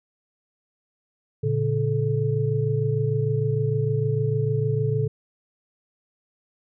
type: tone cluster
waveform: sine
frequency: 114.9 / 141.5 / 433.8 Hz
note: A#2 / C#3 / A4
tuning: -25 / +36 / -25 cents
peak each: -24 / -24 / -26 dBFS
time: 1.43-5.08 s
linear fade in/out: 10 ms
effects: none